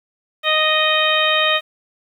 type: harmonic tone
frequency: 621 Hz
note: D#5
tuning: 3 cents flat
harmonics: 1 / 2 / 3 / 4 / 5 / 6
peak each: -21 / -21 / -21 / -21 / -21 / -21 dBFS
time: 0.43-1.61 s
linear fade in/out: 50 ms
effects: 8-bit